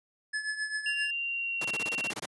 square tone with tremolo, 1717 Hz, A6, 43 cents flat, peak -29 dBFS, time 0.33-1.11 s, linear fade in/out 10 ms, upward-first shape triangle, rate 7.6 Hz, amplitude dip 75%
sine tone with pitch glide, 2779 to 2745 Hz, F7 to F7, -9 to -31 cents, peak -30 dBFS, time 0.86-2.11 s, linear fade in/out 2 ms, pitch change -22 cents, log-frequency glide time 1.12-1.59 s
pink noise bursts, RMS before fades -35 dBFS, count 11, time 1.61-2.258 s, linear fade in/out 5 ms, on 38 ms, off 23 ms
effects high-pass 200 Hz 12 dB/octave + resampled to 24000 Hz

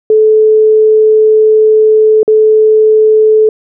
sine tone with dropouts, 433.6 Hz, A4, 25 cents flat, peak -3 dBFS, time 0.1-3.49 s, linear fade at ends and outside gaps 2 ms, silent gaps 2.231-2.278 s, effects none

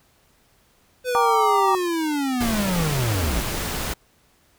square linear sweep, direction down, 507 to 43.73 Hz, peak -22 dBFS, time 1.04-3.44 s, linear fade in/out 50 ms
sine chord, G minor, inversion none, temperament equal, 784 / 932.3 / 1174.7 Hz, G5 / Bb5 / D6, 0 / 0 / 0 cents, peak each -22 / -21 / -20 dBFS, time 1.15-1.75 s, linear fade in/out 0 ms
pink noise, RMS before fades -27 dBFS, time 2.4-3.94 s, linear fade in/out 10 ms
effects pink hiss -60 dBFS RMS until 4.58 s

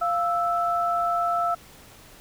sine tone pair together, 694.4 / 1318.5 Hz, F5 / E6, -10 / 0 cents, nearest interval major seventh, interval 1110 cents, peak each -24 dBFS, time 0.01-1.55 s, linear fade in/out 10 ms, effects pink hiss -49 dBFS RMS until 2.2 s

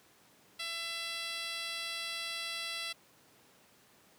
10% pulse tone with band-pass filter, 670 Hz, E5, 28 cents sharp, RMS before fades -39 dBFS, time 0.59-2.93 s, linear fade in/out 10 ms, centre 4700 Hz, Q 0.87, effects pink hiss -63 dBFS RMS until 4.18 s + high-pass 150 Hz 12 dB/octave

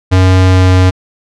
square tone with pitch glide, 93 to 92.36 Hz, F#2 to F#2, +9 to -3 cents, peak -5 dBFS, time 0.11-0.91 s, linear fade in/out 20 ms, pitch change -12 cents, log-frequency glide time 0.45-0.71 s, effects low-pass 6000 Hz 12 dB/octave

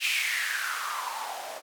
blue noise with band-pass filter sweep, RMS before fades -31 dBFS, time 0-1.62 s, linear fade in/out 50 ms, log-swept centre 2700 to 600 Hz, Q 5.7, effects none

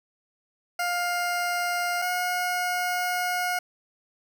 20% pulse tone pair in turn, 705 / 719.8 Hz, F5 / F#5, +16 / -48 cents, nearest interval unison, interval 36 cents, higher second, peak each -20 dBFS, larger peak neither, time 0.79-2.02 / 2.02-3.59 s, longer second, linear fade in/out 5 ms, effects none

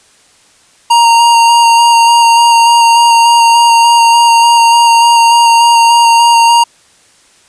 square tone with vibrato, 932.3 Hz, A#5, in tune, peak -4 dBFS, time 0.9-6.64 s, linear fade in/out 10 ms, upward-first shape square, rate 3.4 Hz, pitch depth 11 cents each way, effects white hiss -46 dBFS RMS until 7.48 s + resampled to 22050 Hz

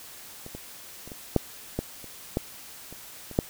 clicks, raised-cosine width 2 ms, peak -27 / -24 / -29 / -26 / -6 / -13 / -30 / -11 / -29 / -27 / -7 dBFS, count 11, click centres 0.464 / 0.55 / 1.076 / 1.118 / 1.363 / 1.79 / 2.043 / 2.371 / 2.926 / 3.313 / 3.389 s, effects white hiss -45 dBFS RMS until 3.49 s

